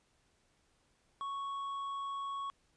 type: tone with hard clipping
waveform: sine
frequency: 1108.7 Hz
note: C#6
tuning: in tune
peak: -38 dBFS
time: 1.21-2.5 s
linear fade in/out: 0 ms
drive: 4 dB
effects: pink hiss -73 dBFS RMS until 2.76 s + resampled to 22050 Hz